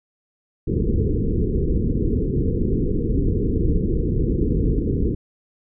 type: low-pass noise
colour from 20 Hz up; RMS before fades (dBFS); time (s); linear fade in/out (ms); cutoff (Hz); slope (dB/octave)
pink; -20; 0.67-5.15; 10; 470; 96
effects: none